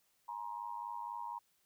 sine tone with amplitude modulation, 948 Hz, A#5, 29 cents sharp, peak -36 dBFS, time 0.28-1.39 s, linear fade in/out 10 ms, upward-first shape sine, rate 104 Hz, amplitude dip 90%, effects white hiss -75 dBFS RMS until 1.65 s

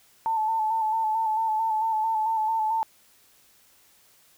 sine tone with vibrato, 882 Hz, A5, 4 cents sharp, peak -22 dBFS, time 0.26-2.83 s, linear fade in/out 0 ms, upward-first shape square, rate 4.5 Hz, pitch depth 31 cents each way, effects white hiss -59 dBFS RMS until 4.37 s

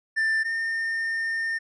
triangle tone pair in turn, 1779 / 1815.3 Hz, A6 / A#6, +19 / -46 cents, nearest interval unison, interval 35 cents, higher second, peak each -19 / -23 dBFS, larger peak first, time 0.16-0.44 / 0.44-1.59 s, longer second, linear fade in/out 20 ms, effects resampled to 22050 Hz

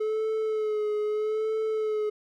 triangle tone with vibrato, 430 Hz, A4, 40 cents flat, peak -23 dBFS, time 0-2.1 s, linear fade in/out 10 ms, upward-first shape sine, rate 0.79 Hz, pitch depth 35 cents each way, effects none

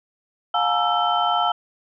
sine tone cluster, 712 / 849 / 928 / 1328 / 3083 Hz, F5 / G#5 / A#5 / E6 / G7, +33 / +38 / -8 / +12 / -29 cents, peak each -22 / -24 / -27 / -22 / -27 dBFS, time 0.54-1.52 s, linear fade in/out 5 ms, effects tanh soft clip ceiling -6 dBFS

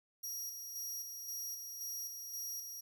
25% pulse tone with tremolo, 5690 Hz, F8, 31 cents sharp, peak -35 dBFS, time 0.23-2.81 s, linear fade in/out 10 ms, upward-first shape square, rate 1.9 Hz, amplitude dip 40%, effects none

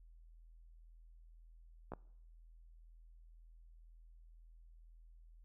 clicks, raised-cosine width 1 ms, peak -30 dBFS, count 2, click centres 1.92 / 1.936 s, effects noise-tail reverb RT60 0.7 s tail -23 dB re dry + added 41 Hz sine -57 dBFS peak until 5.44 s

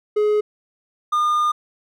triangle tone pair in turn, 421.1 / 1213.3 Hz, G#4 / D#6, +24 / -44 cents, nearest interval octave + tritone, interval 1832 cents, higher second, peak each -13 / -14 dBFS, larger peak first, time 0.16-0.41 / 1.12-1.52 s, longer second, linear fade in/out 10 ms, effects none

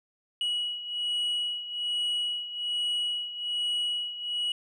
sine beating tone pair, 2918 / 2919.2 Hz, F#7 / F#7, -25 / -24 cents, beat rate 1.2 Hz, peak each -27 / -31 dBFS, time 0.41-4.52 s, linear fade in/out 2 ms, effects tanh soft clip ceiling -25 dBFS

